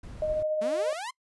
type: noise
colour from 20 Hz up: brown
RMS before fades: -41 dBFS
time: 0.03-0.43 s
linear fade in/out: 5 ms
type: tone with tremolo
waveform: sine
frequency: 617 Hz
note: D#5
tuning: 15 cents flat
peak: -24 dBFS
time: 0.22-0.93 s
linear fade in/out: 2 ms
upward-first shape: sine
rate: 14 Hz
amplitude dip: 30%
type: exponential sweep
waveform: sawtooth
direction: up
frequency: 208.6 to 1076 Hz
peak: -30 dBFS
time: 0.61-1.11 s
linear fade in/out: 10 ms
effects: noise-tail reverb RT60 0.1 s tail -25 dB re dry + resampled to 24000 Hz